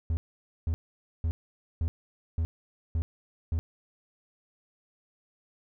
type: tone bursts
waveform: triangle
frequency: 81.6 Hz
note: E2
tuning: 17 cents flat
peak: -23 dBFS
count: 7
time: 0.1-3.59 s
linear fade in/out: 0 ms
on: 70 ms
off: 500 ms
effects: none